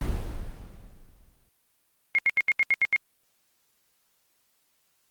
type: noise with exponential decay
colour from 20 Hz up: brown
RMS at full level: -25 dBFS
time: 0.01-1.49 s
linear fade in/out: 2 ms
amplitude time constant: 320 ms
type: tone bursts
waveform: sine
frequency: 2146 Hz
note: C7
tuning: 43 cents sharp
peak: -18 dBFS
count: 8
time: 2.15-2.962 s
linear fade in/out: 0 ms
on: 35 ms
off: 76 ms
effects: white hiss -70 dBFS RMS until 5.1 s + Opus 32 kbps